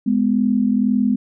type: tone pair together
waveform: sine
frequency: 208.6 / 250.6 Hz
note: G#3 / B3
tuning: +8 / +25 cents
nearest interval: minor third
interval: 317 cents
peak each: -17 dBFS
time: 0.06-1.16 s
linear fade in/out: 10 ms
effects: none